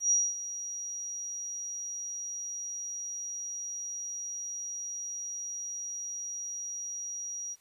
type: tone with ADSR envelope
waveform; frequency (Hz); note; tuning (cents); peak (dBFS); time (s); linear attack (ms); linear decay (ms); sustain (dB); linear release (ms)
sine; 5750; F8; +50; -21; 0-7.56; 110; 230; -14; 38
effects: white hiss -66 dBFS RMS until 7.6 s + resampled to 32000 Hz